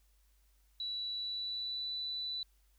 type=tone with pitch glide; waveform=sine; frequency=3937 to 3976 Hz; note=B7 to B7; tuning=-6 to +11 cents; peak=-36 dBFS; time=0.8-2.43 s; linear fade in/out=2 ms; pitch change=+17 cents; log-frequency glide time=1.1-1.91 s; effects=added 50 Hz sine -66 dBFS peak until 2.78 s + white hiss -75 dBFS RMS until 2.78 s